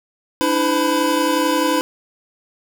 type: tone cluster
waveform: square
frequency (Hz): 293.1 / 324.4 / 509 / 998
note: D4 / E4 / C5 / B5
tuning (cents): -3 / -28 / -48 / +18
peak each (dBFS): -22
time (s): 0.41-1.81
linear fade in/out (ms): 0
effects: none